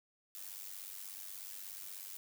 blue noise with amplitude modulation, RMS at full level -44 dBFS, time 0.35-2.17 s, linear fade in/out 0 ms, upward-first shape sine, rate 96.6 Hz, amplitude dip 75%, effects none

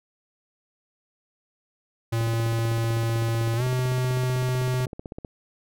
square tone with pitch glide, 114.6 to 127.16 Hz, A#2 to C3, -29 to -49 cents, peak -23 dBFS, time 2.12-4.86 s, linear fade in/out 10 ms, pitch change +180 cents, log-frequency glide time 3.56-3.63 s
click train, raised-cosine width 2 ms, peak -22 dBFS, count 49, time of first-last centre 2.21-5.248 s, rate 15.8 Hz
effects none

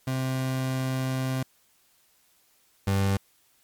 30% pulse tone pair in turn, 130.81 / 98 Hz, C3 / G2, 0 / 0 cents, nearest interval perfect fourth, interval 500 cents, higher first, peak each -23 / -19 dBFS, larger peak second, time 0.07-1.43 / 2.87-3.17 s, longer first, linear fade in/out 5 ms, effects white hiss -64 dBFS RMS until 3.63 s + MP3 96 kbps

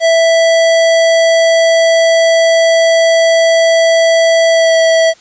square tone with pitch glide, 659.3 to 653.6 Hz, E5 to E5, 0 to -15 cents, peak -7 dBFS, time 0-5.14 s, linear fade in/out 50 ms, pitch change -15 cents, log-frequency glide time 4.51-4.75 s, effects white hiss -44 dBFS RMS until 5.2 s + resampled to 16000 Hz

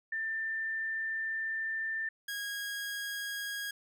sine / sawtooth tone pair in turn, 1787 / 1641.4 Hz, A6 / G#6, +26 / -21 cents, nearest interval minor second, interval 147 cents, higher first, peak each -32 / -32 dBFS, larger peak neither, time 0.12-2.09 / 2.28-3.71 s, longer first, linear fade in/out 5 ms, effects none

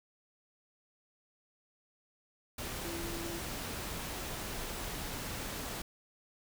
sine tone in noise, 338.1 Hz, E4, 44 cents sharp, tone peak -41 dBFS, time 2.85-3.39 s, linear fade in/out 5 ms, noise pink, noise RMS -40 dBFS, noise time 2.58-5.82 s, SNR -4 dB, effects none

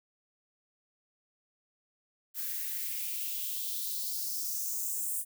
violet noise with high-pass filter sweep, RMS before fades -35 dBFS, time 2.34-5.25 s, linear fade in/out 50 ms, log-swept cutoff 1500 to 8900 Hz, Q 3, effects none

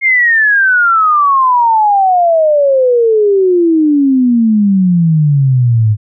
sine exponential sweep, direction down, 2151 to 103.83 Hz, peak -6 dBFS, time 0.01-5.97 s, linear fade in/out 50 ms, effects none

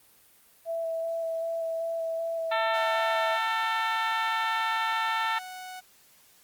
sine tone with vibrato, 659.3 Hz, E5, in tune, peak -28 dBFS, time 0.65-3.39 s, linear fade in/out 50 ms, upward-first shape square, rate 2.6 Hz, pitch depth 10 cents each way
harmonic tone, 446.9 Hz, A4, 27 cents sharp, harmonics 2 / 3 / 4 / 5 / 6 / 7 / 8 / 9, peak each -29 / -31 / -32 / -38 / -40 / -42 / -40 / -44 dBFS, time 2.51-5.39 s, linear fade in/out 10 ms
sawtooth tone, 740 Hz, F#5, in tune, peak -35 dBFS, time 2.73-5.81 s, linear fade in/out 20 ms
effects white hiss -59 dBFS RMS until 6.43 s + Opus 32 kbps

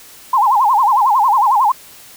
sine tone with vibrato, 933 Hz, A#5, 1 cent sharp, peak -9 dBFS, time 0.33-1.72 s, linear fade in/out 5 ms, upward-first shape sine, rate 11 Hz, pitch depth 250 cents each way, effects white hiss -40 dBFS RMS until 2.16 s

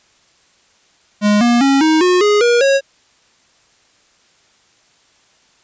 square tone with pitch steps, 207.7 / 238.6 / 274.1 / 314.8 / 361.6 / 415.4 / 477.2 / 548.1 Hz, G#3 / A#3 / C#4 / D#4 / F#4 / G#4 / A#4 / C#5, 0 / +41 / -19 / +20 / -40 / 0 / +41 / -20 cents, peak -10 dBFS, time 1.21-2.81 s, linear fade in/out 50 ms, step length 200 ms, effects white hiss -54 dBFS RMS until 5.63 s + resampled to 16000 Hz

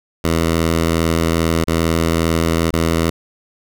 10% pulse tone with dropouts, 82.4 Hz, E2, in tune, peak -6 dBFS, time 0.24-3.1 s, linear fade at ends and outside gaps 5 ms, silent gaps 1.642-1.673 / 2.707-2.729 s, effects none

